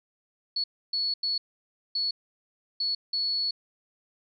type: tone bursts at uneven times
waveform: sine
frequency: 4400 Hz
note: C#8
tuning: 14 cents flat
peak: -25 dBFS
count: 6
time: 0.56-0.64 / 0.93-1.14 / 1.23-1.38 / 1.95-2.11 / 2.8-2.95 / 3.13-3.51 s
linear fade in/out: 5 ms
effects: none